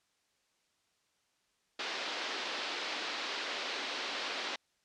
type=band-pass noise; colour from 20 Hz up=white; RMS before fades=-38 dBFS; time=1.79-4.56 s; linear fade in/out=5 ms; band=280 to 4500 Hz; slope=24 dB/octave; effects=white hiss -75 dBFS RMS until 4.84 s + low-pass 7000 Hz 12 dB/octave